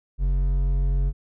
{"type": "tone pair together", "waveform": "triangle", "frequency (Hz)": [46.25, 138.59], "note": ["F#1", "C#3"], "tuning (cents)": [0, 0], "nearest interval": "octave + perfect fifth", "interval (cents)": 1900, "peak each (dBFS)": [-17, -26], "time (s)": [0.18, 1.13], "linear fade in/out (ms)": 50, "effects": []}